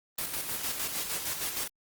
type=noise with tremolo; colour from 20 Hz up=white; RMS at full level=-32 dBFS; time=0.18-1.68 s; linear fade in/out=5 ms; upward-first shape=square; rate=6.5 Hz; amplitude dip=45%; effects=Opus 24 kbps